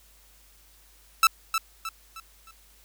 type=tone with echo; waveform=sawtooth; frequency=1320 Hz; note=E6; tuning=2 cents sharp; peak=-11 dBFS; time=1.23-1.27 s; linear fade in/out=2 ms; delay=310 ms; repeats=4; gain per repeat=-8 dB; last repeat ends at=2.51 s; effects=added 50 Hz sine -58 dBFS peak until 2.84 s + white hiss -58 dBFS RMS until 2.84 s